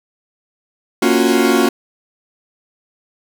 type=chord; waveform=40% pulse; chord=Gb major seventh; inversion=first; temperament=equal; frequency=233.1 / 277.2 / 349.2 / 370 Hz; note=Bb3 / Db4 / F4 / Gb4; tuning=0 / 0 / 0 / 0 cents; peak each=-16 dBFS; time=1.02-1.69 s; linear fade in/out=5 ms; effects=none